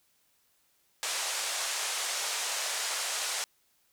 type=band-pass noise; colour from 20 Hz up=white; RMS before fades=-33 dBFS; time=1.03-3.44 s; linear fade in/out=0 ms; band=520 to 8900 Hz; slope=24 dB/octave; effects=white hiss -70 dBFS RMS until 3.92 s